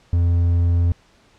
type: tone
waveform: triangle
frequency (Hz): 86.1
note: F2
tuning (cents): -24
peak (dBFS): -12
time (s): 0.13-0.92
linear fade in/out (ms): 0
effects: pink hiss -55 dBFS RMS until 1.38 s + low-pass 6000 Hz 12 dB/octave